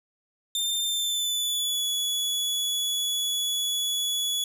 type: tone with pitch glide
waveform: sawtooth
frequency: 3593 to 3397 Hz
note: A7 to G#7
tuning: +36 to +38 cents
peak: -22 dBFS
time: 0.55-4.44 s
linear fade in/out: 2 ms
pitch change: -98 cents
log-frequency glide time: 0.84-1.85 s
effects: none